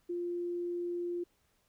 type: tone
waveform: sine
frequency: 349.2 Hz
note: F4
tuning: in tune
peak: -33 dBFS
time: 0.09-1.24 s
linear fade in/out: 10 ms
effects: pink hiss -73 dBFS RMS until 1.68 s